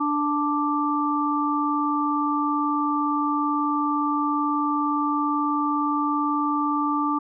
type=harmonic tone; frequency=293.7 Hz; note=D4; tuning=in tune; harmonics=1 / 3 / 4; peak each=-24 / -28 / -24 dBFS; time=0-7.19 s; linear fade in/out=10 ms; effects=none